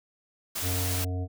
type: noise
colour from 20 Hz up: white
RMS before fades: -32 dBFS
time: 0.55-1.05 s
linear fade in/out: 10 ms
type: harmonic tone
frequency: 91 Hz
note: F#2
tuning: 28 cents flat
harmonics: 1 / 3 / 5 / 7 / 8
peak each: -28 / -38 / -42 / -45 / -46 dBFS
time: 0.61-1.28 s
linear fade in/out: 50 ms
effects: none